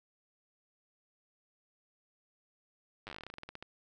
slowing click train, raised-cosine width 0.3 ms, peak -28 dBFS, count 19, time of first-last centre 3.07-3.626 s, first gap 9 ms, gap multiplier 1.13, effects none

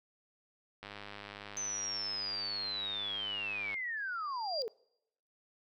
click train, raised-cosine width 0.3 ms, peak -29 dBFS, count 298, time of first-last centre 0.83-3.742 s, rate 102 Hz
sine linear sweep, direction down, 6190 to 415.3 Hz, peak -35 dBFS, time 1.57-4.68 s, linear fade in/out 0 ms
sine tone with exponential growth, 4775 Hz, D8, 28 cents sharp, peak -32 dBFS, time 3.97-4.62 s, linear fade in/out 0 ms, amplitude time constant 140 ms
effects noise-tail reverb RT60 0.8 s tail -25 dB re dry

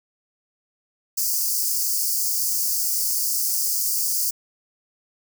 white high-pass noise, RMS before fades -23 dBFS, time 1.17-4.31 s, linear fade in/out 10 ms, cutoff 4600 Hz, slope 96 dB/octave, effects none

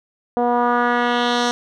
10% pulse tone with low-pass filter sweep, 241.6 Hz, B3, 38 cents flat, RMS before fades -18 dBFS, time 0.37-1.51 s, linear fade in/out 0 ms, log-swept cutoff 650 to 5700 Hz, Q 1.8, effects none

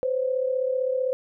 sine tone pair together, 511 / 546.6 Hz, C5 / C#5, -41 / -24 cents, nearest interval minor second, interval 117 cents, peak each -23 / -29 dBFS, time 0.03-1.13 s, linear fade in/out 0 ms, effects none

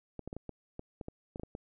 clicks, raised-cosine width 2 ms, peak -27 dBFS, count 12, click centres 0.193 / 0.276 / 0.329 / 0.366 / 0.493 / 0.794 / 1.012 / 1.084 / 1.359 / 1.397 / 1.434 / 1.551 s, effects none

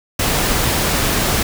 pink noise, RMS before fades -17 dBFS, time 0.19-1.43 s, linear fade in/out 5 ms, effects none

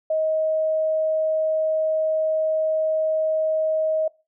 sine tone, 630 Hz, D#5, 21 cents sharp, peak -19 dBFS, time 0.1-4.08 s, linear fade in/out 5 ms, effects noise-tail reverb RT60 0.3 s tail -23 dB re dry

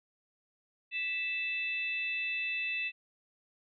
harmonic tone with a mistuned harmonic, 659 Hz, E5, 1 cent flat, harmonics 3 / 4 / 5 / 6, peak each -42 / -32 / -46 / -48 dBFS, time 0.91-2.92 s, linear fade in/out 50 ms, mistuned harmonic 5, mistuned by +120 cents, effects none

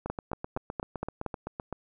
two click trains, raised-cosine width 1 ms, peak -17 / -20 dBFS, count 6 / 14, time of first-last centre 0.1-1.263 / 0.06-1.727 s, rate 4.3 / 7.8 Hz, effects none

